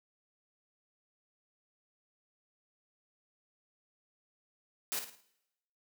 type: noise with echo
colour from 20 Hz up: white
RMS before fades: -35 dBFS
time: 4.92-4.99 s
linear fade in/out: 0 ms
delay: 54 ms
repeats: 4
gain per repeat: -8 dB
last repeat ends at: 5.206 s
effects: noise-tail reverb RT60 0.9 s tail -20 dB re dry + high-pass 200 Hz 12 dB/octave